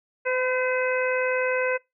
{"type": "harmonic tone with a mistuned harmonic", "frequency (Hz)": 510, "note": "C5", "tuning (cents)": -44, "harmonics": [1, 2, 3, 4, 5], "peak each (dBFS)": [-24, -33, -29, -31, -32], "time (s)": [0.25, 1.78], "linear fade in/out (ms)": 20, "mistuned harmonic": 2, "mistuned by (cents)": -15, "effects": ["noise-tail reverb RT60 0.2 s tail -23 dB re dry"]}